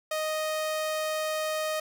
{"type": "tone", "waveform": "sawtooth", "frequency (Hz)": 622.3, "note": "D#5", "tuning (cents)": 0, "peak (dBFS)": -24, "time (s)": [0.11, 1.8], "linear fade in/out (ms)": 5, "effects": []}